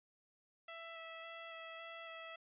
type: tone with vibrato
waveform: 10% pulse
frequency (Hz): 659.3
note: E5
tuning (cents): 0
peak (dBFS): -39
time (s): 0.68-2.36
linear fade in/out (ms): 5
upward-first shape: square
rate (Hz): 1.8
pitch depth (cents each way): 11
effects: resampled to 8000 Hz